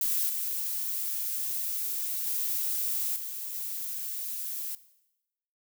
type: noise with level steps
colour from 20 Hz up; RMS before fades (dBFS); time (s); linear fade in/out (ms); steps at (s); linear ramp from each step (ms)
violet; -28 / -32 / -30 / -37 / -35; 0.01-4.75; 2; 0.29 / 2.27 / 3.16 / 3.54; 2
effects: noise-tail reverb RT60 0.9 s tail -17 dB re dry